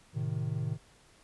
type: chord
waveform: triangle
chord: A diminished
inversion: none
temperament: equal with one note detuned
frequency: 110 / 130.21 / 155.56 Hz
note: A2 / C3 / Eb3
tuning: 0 / -8 / 0 cents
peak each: -33 dBFS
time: 0.13-0.78 s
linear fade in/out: 50 ms
effects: pink hiss -61 dBFS RMS until 1.23 s + resampled to 24000 Hz